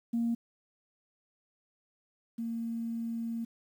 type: tone pair in turn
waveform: sine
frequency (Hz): 233.1 / 229.8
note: A#3 / A#3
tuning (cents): 0 / -25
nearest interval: unison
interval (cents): 25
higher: first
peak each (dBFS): -26 / -32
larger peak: first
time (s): 0.13-0.35 / 2.38-3.45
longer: second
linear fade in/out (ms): 10
effects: tanh soft clip ceiling -23 dBFS + 10-bit